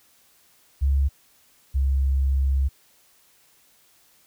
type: tone pair in turn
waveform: sine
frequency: 69 / 67.62 Hz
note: C#2 / C#2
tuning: -7 / -42 cents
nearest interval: unison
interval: 35 cents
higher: first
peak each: -17 / -18 dBFS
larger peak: first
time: 0.81-1.09 / 1.74-2.69 s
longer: second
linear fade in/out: 20 ms
effects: white hiss -59 dBFS RMS until 4.26 s